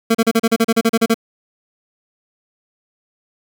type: tone bursts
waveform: 25% pulse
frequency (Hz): 227.1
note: A#3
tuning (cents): -45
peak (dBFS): -7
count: 13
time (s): 0.1-1.144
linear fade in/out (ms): 10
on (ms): 48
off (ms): 35
effects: 7-bit